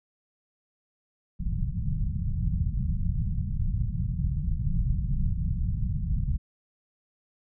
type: low-pass noise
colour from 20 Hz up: pink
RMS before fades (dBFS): -27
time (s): 1.39-6.38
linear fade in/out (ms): 20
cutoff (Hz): 180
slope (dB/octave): 48
effects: none